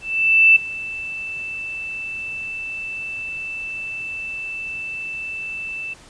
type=tone with ADSR envelope; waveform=sine; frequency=2652 Hz; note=E7; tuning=10 cents sharp; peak=-7 dBFS; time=0.01-5.94 s; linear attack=550 ms; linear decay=7 ms; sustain=-19 dB; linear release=9 ms; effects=pink hiss -46 dBFS RMS until 6.09 s + resampled to 22050 Hz